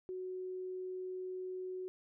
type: tone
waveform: sine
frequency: 370 Hz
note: F#4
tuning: in tune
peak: -39 dBFS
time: 0.09-1.88 s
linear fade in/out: 0 ms
effects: none